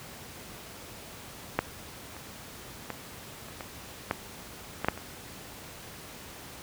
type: clicks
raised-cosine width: 0.5 ms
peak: -8 / -27 / -18 / -30 / -21 / -11 / -13 / -7 / -24 dBFS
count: 9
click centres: 1.59 / 2.166 / 2.903 / 3.485 / 3.608 / 4.111 / 4.846 / 4.885 / 4.976 s
effects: pink hiss -45 dBFS RMS until 6.62 s + high-pass 60 Hz 12 dB/octave